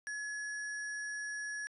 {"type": "tone with sample-and-hold", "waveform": "sine", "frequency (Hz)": 1698, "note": "G#6", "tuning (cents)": 38, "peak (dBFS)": -37, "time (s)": [0.07, 1.67], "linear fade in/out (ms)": 0, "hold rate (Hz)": 7350, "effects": ["resampled to 24000 Hz"]}